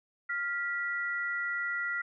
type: tone pair together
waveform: sine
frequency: 1400 / 1953.8 Hz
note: F6 / B6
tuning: +4 / -19 cents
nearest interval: tritone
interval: 577 cents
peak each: -33 / -33 dBFS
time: 0.29-2.02 s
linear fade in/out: 10 ms
effects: none